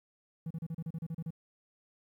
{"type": "tone bursts", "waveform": "triangle", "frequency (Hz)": 163, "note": "E3", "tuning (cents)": -19, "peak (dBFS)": -32, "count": 11, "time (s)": [0.46, 1.306], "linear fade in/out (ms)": 5, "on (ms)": 46, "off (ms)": 34, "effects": ["tanh soft clip ceiling -29 dBFS", "12-bit"]}